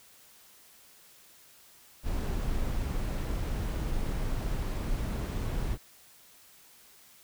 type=noise; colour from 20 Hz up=brown; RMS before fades=-31 dBFS; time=2.03-5.78 s; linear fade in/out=50 ms; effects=white hiss -57 dBFS RMS until 7.23 s